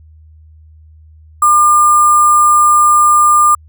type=tone with sample-and-hold; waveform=sine; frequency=1200 Hz; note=D6; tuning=37 cents sharp; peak=-5 dBFS; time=1.42-3.55 s; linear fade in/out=5 ms; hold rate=8820 Hz; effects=added 78 Hz sine -38 dBFS peak until 3.68 s